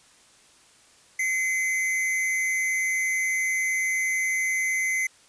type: tone pair together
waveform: square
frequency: 2052 / 2241 Hz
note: C7 / C#7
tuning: -34 / +18 cents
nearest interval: major second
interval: 152 cents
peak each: -24 / -34 dBFS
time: 1.19-5.07 s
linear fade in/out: 5 ms
effects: white hiss -56 dBFS RMS until 5.28 s + resampled to 22050 Hz